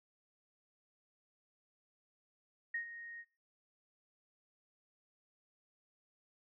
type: tone with ADSR envelope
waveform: sine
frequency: 1864.7 Hz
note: A#6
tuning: in tune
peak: -34 dBFS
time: 2.74-3.25 s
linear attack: 6 ms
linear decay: 100 ms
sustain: -12 dB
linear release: 51 ms
effects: noise-tail reverb RT60 0.6 s tail -24 dB re dry